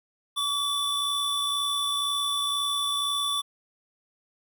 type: tone pair together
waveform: square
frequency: 1141 / 3485 Hz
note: C#6 / A7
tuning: +50 / -17 cents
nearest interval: octave + perfect fifth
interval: 1933 cents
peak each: -31 / -27 dBFS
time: 0.36-3.42 s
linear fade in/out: 20 ms
effects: none